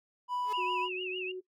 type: tone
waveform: triangle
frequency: 987.8 Hz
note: B5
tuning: in tune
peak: -30 dBFS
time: 0.28-0.89 s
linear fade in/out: 50 ms
type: tone with exponential growth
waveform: sawtooth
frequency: 426.2 Hz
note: G#4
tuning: 45 cents sharp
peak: -34 dBFS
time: 0.41-0.53 s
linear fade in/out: 5 ms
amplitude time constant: 26 ms
type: tone with vibrato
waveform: sine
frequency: 2699 Hz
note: E7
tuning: 40 cents sharp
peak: -36 dBFS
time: 0.53-1.32 s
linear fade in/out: 10 ms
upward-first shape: triangle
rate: 6.6 Hz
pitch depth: 140 cents each way
type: tone with pitch glide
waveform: sine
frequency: 365.2 to 369.9 Hz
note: F#4 to F#4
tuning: -23 to 0 cents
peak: -36 dBFS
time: 0.57-1.41 s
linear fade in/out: 20 ms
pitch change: +23 cents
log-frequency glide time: 0.79-1.03 s
effects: noise-tail reverb RT60 0.1 s tail -18 dB re dry